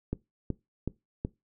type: click train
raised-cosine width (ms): 3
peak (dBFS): -17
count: 4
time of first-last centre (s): 0.13-1.249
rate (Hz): 2.68
effects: noise-tail reverb RT60 0.2 s tail -20 dB re dry